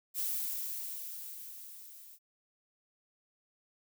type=noise with level ramp; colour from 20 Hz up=violet; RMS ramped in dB=-33 to -54 dBFS; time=0.14-2.19 s; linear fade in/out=50 ms; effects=none